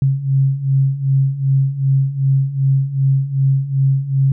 sine beating tone pair, 134.1 / 136.7 Hz, C3 / C#3, +43 / -24 cents, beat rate 2.6 Hz, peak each -18 / -14 dBFS, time 0.02-4.32 s, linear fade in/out 2 ms, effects none

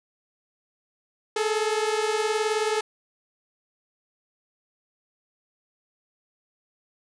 sawtooth beating tone pair, 424.5 / 443.5 Hz, G#4 / A4, +38 / +14 cents, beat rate 19 Hz, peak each -21 / -23 dBFS, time 1.36-2.81 s, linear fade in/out 5 ms, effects resampled to 22050 Hz + 8-bit

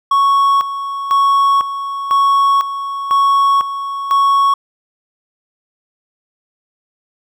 triangle tone with tremolo, 1108.7 Hz, C#6, in tune, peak -7 dBFS, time 0.11-4.54 s, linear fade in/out 5 ms, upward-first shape square, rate 1 Hz, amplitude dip 70%, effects none

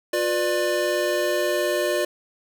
square chord, B diminished, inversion second, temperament just, 355.6 / 493.9 / 592.7 Hz, F4 / B4 / D5, +31 / 0 / +16 cents, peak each -26 / -30 / -24 dBFS, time 0.13-2.05 s, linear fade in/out 5 ms, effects none

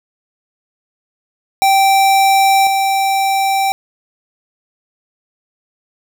square tone pair in turn, 780 / 780 Hz, G5 / G5, -9 / -9 cents, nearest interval unison, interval 0 cents, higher neither, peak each -9 / -13 dBFS, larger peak first, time 1.62-2.67 / 2.67-3.72 s, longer neither, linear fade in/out 0 ms, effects none

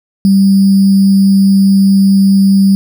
sine tone with sample-and-hold, 195.2 Hz, G3, 7 cents flat, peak -4 dBFS, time 0.25-2.75 s, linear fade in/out 0 ms, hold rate 4900 Hz, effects none

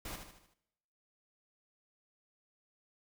pink noise with echo, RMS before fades -43 dBFS, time 0.05-0.16 s, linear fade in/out 5 ms, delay 76 ms, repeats 5, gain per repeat -6 dB, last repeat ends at 0.54 s, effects noise-tail reverb RT60 1.0 s tail -21 dB re dry

